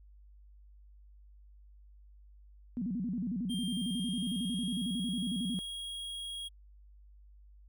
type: tone with vibrato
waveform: sine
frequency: 211.1 Hz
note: G#3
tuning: 29 cents sharp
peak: -32 dBFS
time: 2.77-5.59 s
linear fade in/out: 0 ms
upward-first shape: square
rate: 11 Hz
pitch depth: 240 cents each way
type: tone with pitch glide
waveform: square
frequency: 3197 to 3287 Hz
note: G7 to G#7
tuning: +33 to -19 cents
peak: -39 dBFS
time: 3.49-6.49 s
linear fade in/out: 20 ms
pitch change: +48 cents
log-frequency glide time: 3.7-4.94 s
effects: added 50 Hz sine -54 dBFS peak until 7.68 s